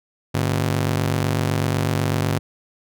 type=ring-modulated tone; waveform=sawtooth; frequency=125.6 Hz; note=B2; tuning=30 cents sharp; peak=-12 dBFS; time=0.34-2.39 s; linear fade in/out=10 ms; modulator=24 Hz; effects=none